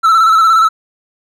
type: tone with vibrato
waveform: triangle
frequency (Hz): 1320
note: E6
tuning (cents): +2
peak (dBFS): -4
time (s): 0.03-0.69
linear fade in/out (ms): 20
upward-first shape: square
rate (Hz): 17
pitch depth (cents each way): 38
effects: none

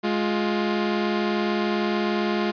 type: tone pair together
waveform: sawtooth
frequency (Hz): 209.5 / 352.1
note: G#3 / F4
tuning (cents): +15 / +14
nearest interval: major sixth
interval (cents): 899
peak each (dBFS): -20 / -21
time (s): 0.03-2.52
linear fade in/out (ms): 20
effects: resampled to 11025 Hz

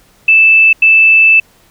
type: tone bursts at uneven times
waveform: sine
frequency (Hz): 2637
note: E7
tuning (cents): 0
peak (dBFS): -3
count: 2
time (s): 0.28-0.73 / 0.82-1.4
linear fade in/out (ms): 5
effects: pink hiss -48 dBFS RMS until 1.7 s

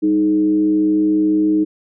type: tone with frequency modulation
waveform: sine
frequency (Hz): 311.1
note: D#4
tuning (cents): 0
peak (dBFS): -12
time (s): 0.02-1.65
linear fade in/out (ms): 20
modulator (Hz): 114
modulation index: 0.42
effects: none

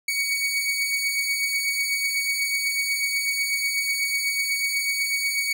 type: beating tone pair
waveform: sawtooth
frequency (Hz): 2237 / 2245.1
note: C#7 / C#7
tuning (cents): +15 / +21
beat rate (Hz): 8.1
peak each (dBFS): -27 / -20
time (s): 0.08-5.53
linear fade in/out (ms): 5
effects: none

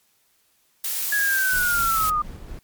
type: noise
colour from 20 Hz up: blue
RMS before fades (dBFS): -26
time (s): 0.84-2.1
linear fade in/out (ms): 5
type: linear sweep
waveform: sine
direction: down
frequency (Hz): 1685 to 1200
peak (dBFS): -19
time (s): 1.12-2.22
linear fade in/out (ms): 5
type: noise with tremolo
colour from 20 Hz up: brown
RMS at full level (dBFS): -35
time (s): 1.53-2.59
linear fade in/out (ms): 2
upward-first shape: square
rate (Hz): 4.2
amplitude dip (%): 30
effects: white hiss -64 dBFS RMS until 2.63 s + MP3 96 kbps

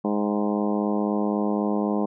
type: harmonic tone with a mistuned harmonic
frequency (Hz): 103.83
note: G#2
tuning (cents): 0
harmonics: 2 / 3 / 4 / 5 / 6 / 7 / 8 / 9 / 10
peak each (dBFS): -24 / -28 / -30 / -32 / -34 / -35 / -36 / -37 / -38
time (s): 0.04-2.06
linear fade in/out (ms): 10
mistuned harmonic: 8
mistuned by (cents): -33
effects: none

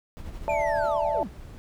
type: noise with tremolo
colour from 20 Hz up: brown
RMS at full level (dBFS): -36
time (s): 0.17-0.92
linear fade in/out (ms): 0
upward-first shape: sine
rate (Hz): 12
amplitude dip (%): 45
type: chord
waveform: sine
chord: D suspended second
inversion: none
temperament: equal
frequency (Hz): 587.3 / 659.3 / 880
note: D5 / E5 / A5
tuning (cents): 0 / 0 / 0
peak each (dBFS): -27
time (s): 0.48-1.23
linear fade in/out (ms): 0
type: linear sweep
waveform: triangle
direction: down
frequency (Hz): 2455 to 152.8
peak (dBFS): -31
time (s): 0.49-1.28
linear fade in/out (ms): 5
type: noise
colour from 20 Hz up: brown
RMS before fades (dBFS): -42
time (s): 0.84-1.58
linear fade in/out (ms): 0
effects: none

